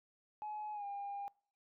sine tone with pitch glide, 847 to 804.1 Hz, G#5 to G5, +34 to +44 cents, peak -39 dBFS, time 0.42-1.28 s, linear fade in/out 0 ms, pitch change -90 cents, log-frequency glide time 0.73-0.85 s, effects noise-tail reverb RT60 0.5 s tail -25 dB re dry + tanh soft clip ceiling -37 dBFS

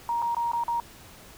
sine tone with dropouts, 940 Hz, A#5, 14 cents sharp, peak -24 dBFS, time 0.09-0.8 s, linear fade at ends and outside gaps 1 ms, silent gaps 0.219-0.224 / 0.347-0.367 / 0.517-0.533 / 0.637-0.681 s, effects pink hiss -49 dBFS RMS until 1.37 s

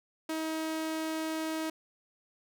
sawtooth tone, 317.9 Hz, D#4, 37 cents sharp, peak -28 dBFS, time 0.29-1.7 s, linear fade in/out 5 ms, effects none

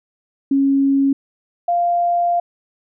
sine tone pair in turn, 274.8 / 695.9 Hz, C#4 / F5, -15 / -6 cents, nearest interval octave + major third, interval 1609 cents, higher second, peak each -12 / -14 dBFS, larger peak first, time 0.51-1.13 / 1.68-2.4 s, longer second, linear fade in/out 5 ms, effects none

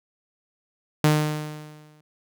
sawtooth tone with exponential decay, 152 Hz, D#3, 40 cents flat, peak -10 dBFS, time 1.04-2.01 s, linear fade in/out 2 ms, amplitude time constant 210 ms, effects none

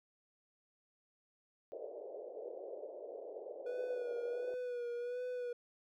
pink band-pass noise, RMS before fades -47 dBFS, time 1.72-4.54 s, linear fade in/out 0 ms, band 410 to 620 Hz, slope 48 dB/octave
triangle tone with vibrato, 488.3 Hz, B4, 20 cents flat, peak -36 dBFS, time 3.66-5.53 s, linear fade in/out 5 ms, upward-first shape sine, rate 1.4 Hz, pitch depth 41 cents each way
effects none

